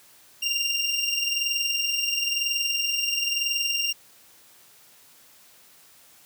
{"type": "tone pair together", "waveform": "25% pulse", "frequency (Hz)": [2773, 2794], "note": ["F7", "F7"], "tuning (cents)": [-13, 0], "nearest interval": "unison", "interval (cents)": 13, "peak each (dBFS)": [-25, -21], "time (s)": [0.42, 3.93], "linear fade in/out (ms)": 10, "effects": ["white hiss -54 dBFS RMS until 6.25 s", "high-pass 80 Hz 12 dB/octave"]}